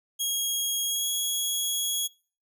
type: tone with pitch glide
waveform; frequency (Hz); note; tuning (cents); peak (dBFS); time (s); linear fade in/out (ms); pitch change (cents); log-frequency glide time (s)
15% pulse; 3287 to 3329; G#7 to G#7; -19 to +3; -19; 0.19-2.08; 20; +22; 0.86-1.08
effects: noise-tail reverb RT60 0.4 s tail -23 dB re dry